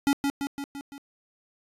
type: tone with echo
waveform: square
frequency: 280.5 Hz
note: C#4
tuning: 21 cents sharp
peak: -20 dBFS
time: 0.07-0.13 s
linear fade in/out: 0 ms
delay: 170 ms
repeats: 5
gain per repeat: -4 dB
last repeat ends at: 0.98 s
effects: resampled to 32000 Hz + 10-bit